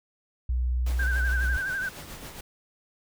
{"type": "tone", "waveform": "sine", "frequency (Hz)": 61.74, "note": "B1", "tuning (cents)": 0, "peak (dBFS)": -23, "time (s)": [0.49, 1.57], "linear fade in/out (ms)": 5}
{"type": "noise with tremolo", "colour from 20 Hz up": "pink", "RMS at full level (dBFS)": -40, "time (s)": [0.86, 2.41], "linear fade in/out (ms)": 5, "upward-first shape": "sine", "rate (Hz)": 7.3, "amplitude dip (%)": 45}
{"type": "tone with vibrato", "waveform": "sine", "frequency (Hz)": 1547, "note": "G6", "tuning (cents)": -23, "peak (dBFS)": -27, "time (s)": [0.99, 1.89], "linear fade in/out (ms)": 5, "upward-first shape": "sine", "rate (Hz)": 12, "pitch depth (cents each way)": 69}
{"effects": []}